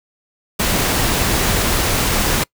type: noise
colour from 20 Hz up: pink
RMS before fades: -17 dBFS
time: 0.59-2.44 s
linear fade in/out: 10 ms
effects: noise-tail reverb RT60 0.1 s tail -25 dB re dry